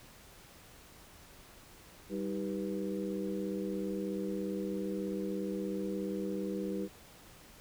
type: harmonic tone with a mistuned harmonic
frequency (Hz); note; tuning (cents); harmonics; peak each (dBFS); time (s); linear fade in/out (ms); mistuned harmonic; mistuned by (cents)
98; G2; 0; 2 / 3 / 4 / 5; -37 / -39 / -40 / -41; 2.09-6.89; 50; 3; +120
effects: pink hiss -56 dBFS RMS until 7.6 s